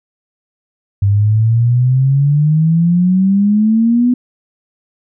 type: exponential sweep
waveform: sine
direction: up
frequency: 98.4 to 250 Hz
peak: -8 dBFS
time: 1.02-4.14 s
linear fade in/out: 5 ms
effects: none